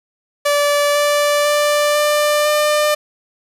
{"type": "tone with pitch steps", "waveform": "sawtooth", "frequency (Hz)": [580, 584.7, 589.5, 594.2, 599.1], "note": ["D5", "D5", "D5", "D5", "D5"], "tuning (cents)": [-22, -8, 6, 20, 34], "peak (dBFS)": -9, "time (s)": [0.45, 2.95], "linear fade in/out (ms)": 10, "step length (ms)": 500, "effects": ["resampled to 32000 Hz", "7-bit"]}